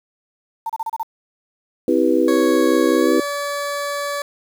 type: tone bursts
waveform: sine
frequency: 900 Hz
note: A5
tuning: 39 cents sharp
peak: -20 dBFS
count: 6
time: 0.66-1.031 s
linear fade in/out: 5 ms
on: 36 ms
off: 31 ms
type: chord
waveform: sine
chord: C major seventh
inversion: none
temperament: just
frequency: 261.6 / 327 / 392.4 / 490.5 Hz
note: C4 / E4 / G4 / B4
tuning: 0 / -14 / +2 / -12 cents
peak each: -20 / -17 / -20 / -19 dBFS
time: 1.88-3.2 s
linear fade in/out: 2 ms
type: tone with pitch glide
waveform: 20% pulse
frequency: 554.4 to 573.3 Hz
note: C#5 to D5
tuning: 0 to -42 cents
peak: -17 dBFS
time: 2.28-4.22 s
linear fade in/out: 2 ms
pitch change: +58 cents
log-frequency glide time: 2.96-3.16 s
effects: 7-bit